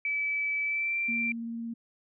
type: tone with pitch glide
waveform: sine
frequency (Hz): 2302 to 2356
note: D7 to D7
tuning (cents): -35 to +5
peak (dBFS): -27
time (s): 0.05-1.32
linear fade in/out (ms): 2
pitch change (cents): +40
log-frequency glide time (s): 0.63-0.98
type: tone with vibrato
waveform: sine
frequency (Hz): 231.2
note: A#3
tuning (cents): -14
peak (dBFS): -33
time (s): 1.08-1.74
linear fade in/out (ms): 10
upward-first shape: triangle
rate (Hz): 18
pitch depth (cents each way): 12
effects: none